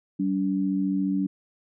sine tone pair together, 191.7 / 286.1 Hz, G3 / D4, -38 / -45 cents, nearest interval perfect fifth, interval 693 cents, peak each -25 dBFS, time 0.19-1.27 s, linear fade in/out 10 ms, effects none

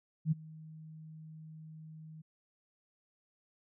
sine tone with ADSR envelope, 157.4 Hz, D#3, 20 cents sharp, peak -24 dBFS, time 0.25-2.22 s, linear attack 65 ms, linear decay 20 ms, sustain -23 dB, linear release 11 ms, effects none

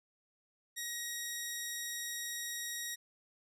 10% pulse tone, 1893 Hz, A#6, 26 cents sharp, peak -29 dBFS, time 0.76-2.96 s, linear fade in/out 20 ms, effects resampled to 32000 Hz

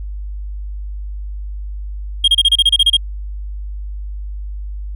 triangle tone bursts, 3239 Hz, G#7, 44 cents flat, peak -6 dBFS, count 11, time 2.24-2.969 s, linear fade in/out 5 ms, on 39 ms, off 30 ms, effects added 50 Hz sine -23 dBFS peak until 4.95 s

